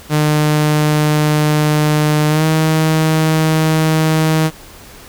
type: tone with pitch glide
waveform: sawtooth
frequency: 151.4 to 157.92 Hz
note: D#3 to D#3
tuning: -47 to +26 cents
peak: -7 dBFS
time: 0.09-4.51 s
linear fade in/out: 50 ms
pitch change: +73 cents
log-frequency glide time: 2.28-2.45 s
effects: pink hiss -38 dBFS RMS until 5.08 s